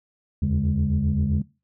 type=tone cluster; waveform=sine; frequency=78.5 / 86.1 / 142 / 206.4 Hz; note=D#2 / F2 / C#3 / G#3; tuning=+16 / -24 / +42 / -10 cents; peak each=-24 dBFS; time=0.42-1.42 s; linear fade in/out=5 ms; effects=noise-tail reverb RT60 0.3 s tail -21 dB re dry + tanh soft clip ceiling -13 dBFS